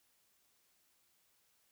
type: silence
effects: white hiss -74 dBFS RMS until 1.71 s